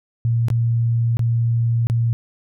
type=tone with dropouts; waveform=sine; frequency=116.54 Hz; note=A#2; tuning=in tune; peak=-15 dBFS; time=0.25-2.13 s; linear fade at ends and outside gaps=0 ms; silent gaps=0.484-0.502 / 1.17-1.193 / 1.87-1.899 s; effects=none